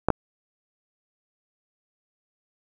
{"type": "clicks", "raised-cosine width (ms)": 1, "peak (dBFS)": -5, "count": 2, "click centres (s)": [0.086, 0.103], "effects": []}